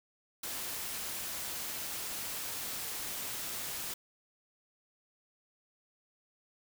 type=noise; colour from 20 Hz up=white; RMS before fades=-39 dBFS; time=0.43-3.94 s; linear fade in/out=5 ms; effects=none